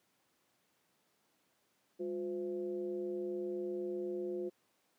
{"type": "tone with frequency modulation", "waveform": "sine", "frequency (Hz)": 358.1, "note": "F4", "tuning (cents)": 43, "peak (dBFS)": -35, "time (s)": [1.99, 4.5], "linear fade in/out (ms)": 20, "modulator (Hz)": 156, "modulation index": 0.76, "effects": ["pink hiss -75 dBFS RMS until 4.98 s", "high-pass 200 Hz 12 dB/octave"]}